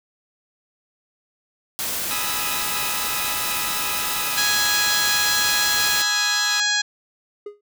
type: noise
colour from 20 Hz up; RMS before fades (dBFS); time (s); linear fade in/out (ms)
white; -26; 1.79-6.02; 0
type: chord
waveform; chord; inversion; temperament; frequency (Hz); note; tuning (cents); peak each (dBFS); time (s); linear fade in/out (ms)
15% pulse; E major seventh; first; equal; 830.6 / 987.8 / 1244.5 / 1318.5; G#5 / B5 / D#6 / E6; 0 / 0 / 0 / 0; -28 / -27 / -25 / -25; 2.11-6.6; 0
type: harmonic tone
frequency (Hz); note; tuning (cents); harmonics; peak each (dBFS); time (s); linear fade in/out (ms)
830.6; G#5; 0; 1 / 2 / 3 / 4 / 5 / 6 / 7 / 8 / 9; -33 / -22 / -32 / -26 / -24 / -32 / -30 / -31 / -30; 4.37-6.82; 10
type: tone with exponential decay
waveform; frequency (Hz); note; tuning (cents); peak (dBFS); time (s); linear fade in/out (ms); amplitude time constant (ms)
triangle; 412.8; G#4; -10; -25; 7.46-7.61; 5; 32
effects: none